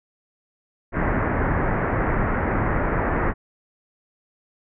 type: low-pass noise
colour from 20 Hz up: pink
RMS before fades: -22 dBFS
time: 0.92-3.34 s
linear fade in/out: 50 ms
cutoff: 2000 Hz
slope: 48 dB/octave
effects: none